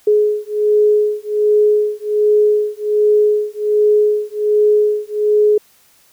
sine beating tone pair, 420.2 / 421.5 Hz, G#4 / G#4, +20 / +26 cents, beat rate 1.3 Hz, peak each -14 dBFS, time 0.07-5.58 s, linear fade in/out 5 ms, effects white hiss -52 dBFS RMS until 6.12 s

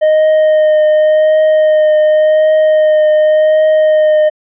triangle tone with vibrato, 618 Hz, D#5, 12 cents flat, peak -4 dBFS, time 0.01-4.3 s, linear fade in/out 20 ms, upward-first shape triangle, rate 0.89 Hz, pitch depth 16 cents each way, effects resampled to 8000 Hz

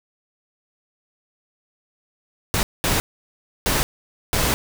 pink noise bursts at uneven times, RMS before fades -20 dBFS, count 4, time 2.54-2.63 / 2.84-3 / 3.66-3.83 / 4.33-4.54 s, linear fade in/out 0 ms, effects none

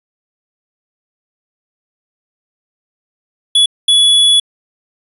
square tone bursts at uneven times, 3400 Hz, G#7, 40 cents sharp, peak -7 dBFS, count 2, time 3.55-3.66 / 3.88-4.4 s, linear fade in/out 5 ms, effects resampled to 32000 Hz

